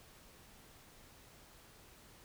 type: silence
effects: pink hiss -60 dBFS RMS until 2.24 s

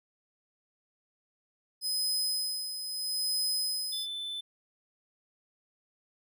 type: tone with tremolo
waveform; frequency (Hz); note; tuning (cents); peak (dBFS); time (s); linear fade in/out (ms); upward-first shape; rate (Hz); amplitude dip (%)
sawtooth; 5040; D#8; +21; -25; 1.81-4.07; 50; sine; 0.77; 60
type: tone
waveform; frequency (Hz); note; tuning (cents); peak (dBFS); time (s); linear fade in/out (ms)
triangle; 3520; A7; 0; -33; 3.92-4.41; 10
effects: none

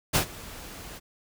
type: noise with ADSR envelope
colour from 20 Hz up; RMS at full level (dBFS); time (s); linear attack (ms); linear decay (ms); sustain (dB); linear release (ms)
pink; -20; 0.13-1; 23; 99; -22; 28
effects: none

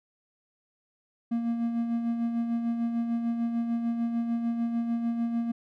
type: tone with tremolo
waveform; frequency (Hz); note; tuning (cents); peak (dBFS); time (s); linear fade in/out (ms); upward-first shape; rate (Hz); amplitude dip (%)
triangle; 233.1; A#3; 0; -22; 1.31-5.52; 10; sine; 6.7; 45
effects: none

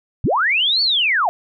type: linear two-way sweep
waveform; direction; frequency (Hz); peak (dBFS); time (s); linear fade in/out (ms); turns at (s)
sine; up then down; 56.8 to 4540 to 640; -14; 0.24-1.29; 0; 0.82
effects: none

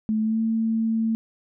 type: tone with pitch glide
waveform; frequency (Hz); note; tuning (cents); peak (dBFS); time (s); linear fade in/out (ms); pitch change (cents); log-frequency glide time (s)
sine; 217.4 to 224.2; A3 to A3; -21 to +33; -20; 0.09-1.15; 0; +54; 0.21-0.4
effects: none

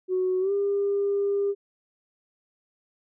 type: tone with pitch glide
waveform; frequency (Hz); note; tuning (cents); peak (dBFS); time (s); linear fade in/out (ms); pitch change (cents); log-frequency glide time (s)
sine; 370.1 to 401.3; F#4 to G4; 0 to +41; -21; 0.08-1.55; 50; +141; 0.4-0.52
effects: tanh soft clip ceiling -17 dBFS

